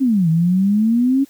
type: exponential two-way sweep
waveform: sine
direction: down then up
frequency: 279.9 to 158.4 to 279.9 Hz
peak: -12 dBFS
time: 0-1.25 s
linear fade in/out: 20 ms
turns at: 0.29 s
effects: white hiss -51 dBFS RMS until 1.29 s